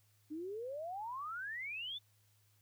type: exponential sweep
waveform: sine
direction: up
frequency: 293.7 to 3599 Hz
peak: -40 dBFS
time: 0.3-1.99 s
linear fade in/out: 20 ms
effects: added 104 Hz sine -70 dBFS peak until 2.61 s + white hiss -74 dBFS RMS until 2.61 s